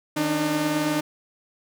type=tone cluster; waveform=sawtooth; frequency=155.6 / 282.4 / 302.2 Hz; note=D#3 / C#4 / D4; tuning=0 / +32 / +50 cents; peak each=-27 / -27 / -19 dBFS; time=0.16-1.01 s; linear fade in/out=10 ms; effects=none